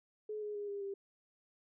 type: tone with pitch steps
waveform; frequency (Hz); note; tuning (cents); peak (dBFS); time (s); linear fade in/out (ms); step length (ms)
sine; 426 / 418.2 / 410.5 / 403 / 395.6; G#4 / G#4 / G#4 / G4 / G4; +44 / +12 / -20 / +48 / +16; -38; 0.29-0.94; 5; 130
effects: none